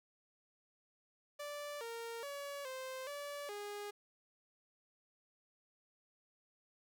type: tone with pitch steps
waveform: sawtooth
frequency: 584 / 462.4 / 567 / 521 / 576 / 411.4 Hz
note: D5 / A#4 / C#5 / C5 / D5 / G#4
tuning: -10 / -14 / +39 / -7 / -34 / -16 cents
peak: -39 dBFS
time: 1.39-3.91 s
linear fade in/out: 10 ms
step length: 420 ms
effects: none